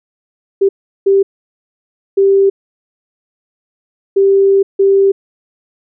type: tone bursts at uneven times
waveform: sine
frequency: 392.3 Hz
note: G4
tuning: 1 cent sharp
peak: -6 dBFS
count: 5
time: 0.61-0.69 / 1.06-1.23 / 2.17-2.5 / 4.16-4.63 / 4.79-5.12 s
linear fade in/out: 10 ms
effects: none